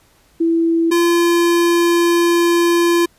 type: tone pair in turn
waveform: sine / square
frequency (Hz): 331.6 / 342.9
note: E4 / F4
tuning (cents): +10 / -32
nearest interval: minor second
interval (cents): 58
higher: second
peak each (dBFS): -12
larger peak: neither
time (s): 0.4-0.91 / 0.91-3.06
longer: second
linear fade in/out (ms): 10
effects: pink hiss -54 dBFS RMS until 3.18 s + resampled to 32000 Hz